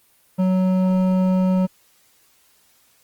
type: tone with hard clipping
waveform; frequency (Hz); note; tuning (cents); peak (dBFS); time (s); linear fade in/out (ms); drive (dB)
sine; 185.9; F#3; +8; -17; 0.38-1.67; 20; 10
effects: white hiss -58 dBFS RMS until 3.03 s + Opus 24 kbps